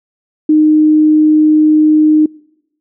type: tone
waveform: sine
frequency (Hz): 307.4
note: D#4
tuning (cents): -21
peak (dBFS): -5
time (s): 0.49-2.26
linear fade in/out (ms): 5
effects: noise-tail reverb RT60 0.9 s tail -25 dB re dry